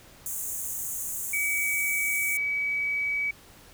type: high-pass noise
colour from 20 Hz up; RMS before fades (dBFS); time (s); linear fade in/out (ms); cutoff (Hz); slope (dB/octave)
pink; -33; 0.26-2.37; 0; 6400; 96
type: tone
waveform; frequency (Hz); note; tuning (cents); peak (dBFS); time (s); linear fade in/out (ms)
sine; 2278; C#7; +47; -25; 1.33-3.31; 5
effects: pink hiss -52 dBFS RMS until 3.73 s